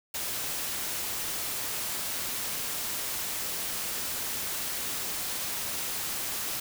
white noise, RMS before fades -33 dBFS, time 0.14-6.6 s, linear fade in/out 5 ms, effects none

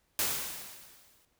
white noise with exponential decay, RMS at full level -28 dBFS, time 0.19-1.25 s, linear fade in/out 1 ms, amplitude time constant 230 ms, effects pink hiss -73 dBFS RMS until 1.39 s

